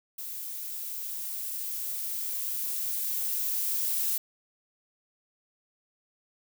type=noise with level ramp; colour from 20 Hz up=violet; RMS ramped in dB=-38 to -28 dBFS; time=0.18-4.18 s; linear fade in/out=5 ms; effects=none